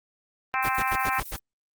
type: harmonic tone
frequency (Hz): 261.7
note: C4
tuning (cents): 0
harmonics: 3 / 4 / 5 / 6 / 7 / 8 / 9 / 10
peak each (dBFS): -29 / -28 / -31 / -31 / -33 / -36 / -33 / -36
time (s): 0.54-1.2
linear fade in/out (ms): 0
type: noise with tremolo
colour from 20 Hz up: violet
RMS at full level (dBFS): -38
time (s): 0.62-1.39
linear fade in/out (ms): 10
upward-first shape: square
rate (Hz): 7.9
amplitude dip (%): 65
type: noise bursts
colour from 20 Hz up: pink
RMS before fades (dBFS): -31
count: 6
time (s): 0.64-1.367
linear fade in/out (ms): 10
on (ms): 52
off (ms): 83
effects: Opus 24 kbps